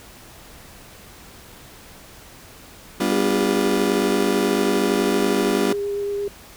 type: chord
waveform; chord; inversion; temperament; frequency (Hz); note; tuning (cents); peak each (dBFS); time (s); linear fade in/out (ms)
35% pulse; G dominant seventh; none; just; 196 / 245 / 294 / 352.8; G3 / B3 / D4 / F4; 0 / -14 / +2 / +18; -23; 3-5.73; 5
type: tone with vibrato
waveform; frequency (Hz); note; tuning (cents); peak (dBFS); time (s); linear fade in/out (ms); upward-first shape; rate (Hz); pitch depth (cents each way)
sine; 404.7; G#4; -45; -22; 3.12-6.28; 2; sine; 8.8; 10
effects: pink hiss -44 dBFS RMS until 6.56 s